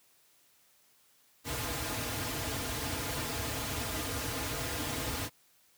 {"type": "noise with comb filter", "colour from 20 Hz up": "pink", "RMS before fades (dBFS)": -35, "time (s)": [1.44, 5.3], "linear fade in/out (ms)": 50, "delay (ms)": 5.3, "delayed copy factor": -0.85, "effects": ["white hiss -66 dBFS RMS until 5.77 s", "high-pass 60 Hz 12 dB/octave"]}